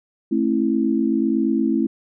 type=chord; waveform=sine; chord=A minor; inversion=none; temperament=equal with one note detuned; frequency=220 / 268.2 / 329.6 Hz; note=A3 / C4 / E4; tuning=0 / +43 / 0 cents; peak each=-21 dBFS; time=0.31-1.87 s; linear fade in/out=10 ms; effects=none